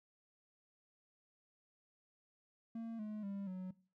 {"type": "tone with pitch steps", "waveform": "triangle", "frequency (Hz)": [228, 212.7, 198.49, 185.19], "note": ["A#3", "G#3", "G3", "F#3"], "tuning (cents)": [-38, 42, 22, 2], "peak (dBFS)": -39, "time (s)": [2.75, 3.71], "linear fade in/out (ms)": 5, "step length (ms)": 240, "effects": ["noise-tail reverb RT60 0.4 s tail -20 dB re dry"]}